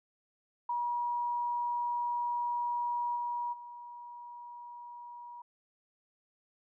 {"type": "tone with level steps", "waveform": "sine", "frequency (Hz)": 960, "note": "B5", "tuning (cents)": -49, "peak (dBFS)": [-30, -32, -44], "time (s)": [0.69, 5.42], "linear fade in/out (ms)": 5, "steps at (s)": [3.15, 3.52], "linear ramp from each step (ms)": 20, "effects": []}